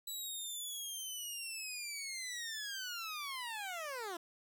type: linear sweep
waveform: 15% pulse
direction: down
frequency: 3951 to 327.9 Hz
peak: -34 dBFS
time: 0.07-4.17 s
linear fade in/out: 5 ms
effects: none